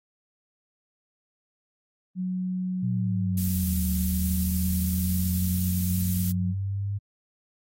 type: tone with pitch glide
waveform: sine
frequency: 183.9 to 180.64 Hz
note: F#3 to F#3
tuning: -10 to -41 cents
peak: -26 dBFS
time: 2.15-6.55 s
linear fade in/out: 50 ms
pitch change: -31 cents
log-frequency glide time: 4.4-6.22 s
type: exponential two-way sweep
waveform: sine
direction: down then up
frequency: 123.47 to 75.1 to 101.3 Hz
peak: -26 dBFS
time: 2.82-6.99 s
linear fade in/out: 20 ms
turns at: 3.88 s
type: noise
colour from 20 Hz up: violet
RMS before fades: -32 dBFS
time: 3.37-6.32 s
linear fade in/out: 10 ms
effects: AAC 48 kbps